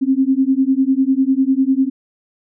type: beating tone pair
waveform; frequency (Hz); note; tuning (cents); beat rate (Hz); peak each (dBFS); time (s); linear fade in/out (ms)
sine; 261.6 / 271.6; C4 / C#4; 0 / -35; 10; -15; 0.01-1.9; 20
effects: none